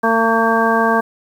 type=harmonic tone; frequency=226.8 Hz; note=A#3; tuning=47 cents flat; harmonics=1 / 2 / 3 / 4 / 5 / 7; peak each=-19 / -19 / -19 / -19 / -19 / -19 dBFS; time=0.03-1.01 s; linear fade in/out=10 ms; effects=7-bit